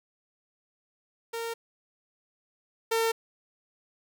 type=tone pair in turn; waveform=sawtooth; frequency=460.3 / 453.4 Hz; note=A#4 / A#4; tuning=-22 / -48 cents; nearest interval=unison; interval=26 cents; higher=first; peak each=-28 / -20 dBFS; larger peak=second; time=1.33-1.54 / 2.91-3.12 s; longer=neither; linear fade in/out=10 ms; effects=10-bit